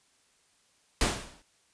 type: noise with exponential decay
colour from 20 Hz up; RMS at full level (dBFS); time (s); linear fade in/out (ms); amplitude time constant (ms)
pink; -22; 1.01-1.42; 2; 89
effects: white hiss -67 dBFS RMS until 1.73 s + resampled to 22050 Hz